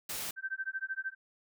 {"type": "noise", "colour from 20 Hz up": "white", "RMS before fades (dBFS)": -38, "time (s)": [0.09, 0.31], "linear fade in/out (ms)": 5}
{"type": "tone with tremolo", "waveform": "sine", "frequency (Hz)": 1554, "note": "G6", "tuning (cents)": -16, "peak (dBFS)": -31, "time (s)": [0.36, 1.15], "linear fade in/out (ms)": 50, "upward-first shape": "sine", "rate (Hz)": 13, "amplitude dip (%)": 100}
{"effects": []}